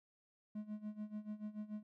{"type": "tone with tremolo", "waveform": "triangle", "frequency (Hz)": 211.6, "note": "G#3", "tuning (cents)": 33, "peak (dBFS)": -38, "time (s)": [0.55, 1.83], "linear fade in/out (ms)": 5, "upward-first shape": "sine", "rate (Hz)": 6.9, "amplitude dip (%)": 85, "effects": []}